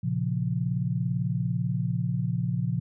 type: chord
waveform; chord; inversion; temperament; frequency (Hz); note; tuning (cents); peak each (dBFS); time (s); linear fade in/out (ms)
sine; Bb minor; none; equal with one note detuned; 116.54 / 136.84 / 174.61; Bb2 / Db3 / F3; 0 / -22 / 0; -29; 0.03-2.8; 10
effects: none